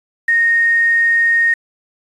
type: tone with quantisation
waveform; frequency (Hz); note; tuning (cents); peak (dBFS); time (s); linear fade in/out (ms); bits
sine; 1853; A#6; -11; -10; 0.28-1.54; 5; 6
effects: resampled to 24000 Hz